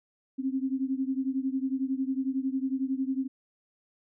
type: beating tone pair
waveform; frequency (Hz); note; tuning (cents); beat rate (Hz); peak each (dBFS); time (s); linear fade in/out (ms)
sine; 261.6 / 272.6; C4 / C#4; 0 / -29; 11; -29 / -31; 0.38-3.28; 20
effects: none